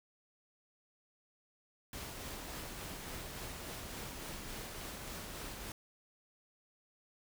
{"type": "noise with tremolo", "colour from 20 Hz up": "pink", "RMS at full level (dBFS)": -44, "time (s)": [1.93, 5.72], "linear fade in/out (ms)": 2, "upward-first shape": "sine", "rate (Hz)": 3.5, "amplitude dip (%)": 25, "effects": []}